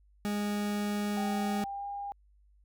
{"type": "tone", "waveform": "40% pulse", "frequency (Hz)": 206.4, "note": "G#3", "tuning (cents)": -10, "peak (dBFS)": -29, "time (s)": [0.25, 1.64], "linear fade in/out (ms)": 0}
{"type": "tone with pitch glide", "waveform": "sine", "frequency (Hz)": [784, 805.6], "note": ["G5", "G5"], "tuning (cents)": [0, 47], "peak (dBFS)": -35, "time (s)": [1.17, 2.12], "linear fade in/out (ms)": 0, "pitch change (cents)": 47, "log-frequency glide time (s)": [1.53, 1.86]}
{"effects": ["added 50 Hz sine -60 dBFS peak until 2.64 s"]}